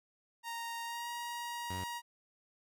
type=tone with pitch glide; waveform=sawtooth; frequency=930 to 949 Hz; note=A#5 to A#5; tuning=-4 to +31 cents; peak=-35 dBFS; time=0.43-2.02 s; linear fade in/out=50 ms; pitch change=+35 cents; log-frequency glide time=0.84-1.08 s
type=tone; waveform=sawtooth; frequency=92.5 Hz; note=F#2; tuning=in tune; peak=-36 dBFS; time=1.7-1.84 s; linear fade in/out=5 ms
effects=none